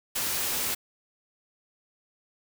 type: noise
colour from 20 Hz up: white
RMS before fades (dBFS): -29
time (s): 0.15-0.75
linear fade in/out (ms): 10
effects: none